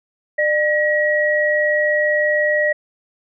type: tone pair together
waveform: sine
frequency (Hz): 600.7 / 1907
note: D5 / A#6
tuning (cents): +39 / +39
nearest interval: octave + minor sixth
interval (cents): 2000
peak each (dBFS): -17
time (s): 0.38-2.73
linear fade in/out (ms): 10
effects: none